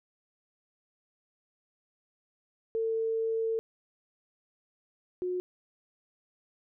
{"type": "tone pair in turn", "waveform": "sine", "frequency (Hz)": [449.3, 362.5], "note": ["A4", "F#4"], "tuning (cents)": [36, -35], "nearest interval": "major third", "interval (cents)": 371, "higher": "first", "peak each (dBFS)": [-27, -29], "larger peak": "first", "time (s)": [[2.75, 3.59], [5.22, 5.4]], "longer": "first", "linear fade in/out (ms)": 0, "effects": []}